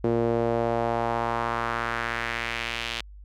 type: tone with band-pass filter sweep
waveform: sawtooth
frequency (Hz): 116.54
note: A#2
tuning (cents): 0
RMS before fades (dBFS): -27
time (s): 0.04-3.01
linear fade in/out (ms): 0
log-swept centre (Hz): 390 to 3200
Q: 1.9
effects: added 50 Hz sine -42 dBFS peak until 3.24 s